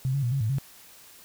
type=tone with pitch steps; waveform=sine; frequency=131.3 / 139.8 / 120.3 / 137.3 / 109 / 136.2 Hz; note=C3 / C#3 / B2 / C#3 / A2 / C#3; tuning=+6 / +15 / -45 / -16 / -16 / -30 cents; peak=-23 dBFS; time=0.05-0.584 s; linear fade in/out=0 ms; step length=89 ms; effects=white hiss -51 dBFS RMS until 1.24 s